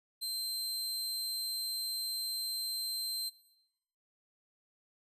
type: tone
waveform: sawtooth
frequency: 4125 Hz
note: C8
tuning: 25 cents flat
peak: -32 dBFS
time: 0.21-3.3 s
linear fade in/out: 20 ms
effects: noise-tail reverb RT60 0.9 s tail -17 dB re dry + resampled to 32000 Hz